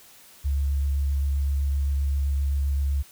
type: tone with vibrato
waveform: sine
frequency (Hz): 69.9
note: C#2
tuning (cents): +15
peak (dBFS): -21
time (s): 0.44-3.03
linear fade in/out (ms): 20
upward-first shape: sine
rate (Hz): 7.7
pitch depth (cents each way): 14
effects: white hiss -51 dBFS RMS until 3.11 s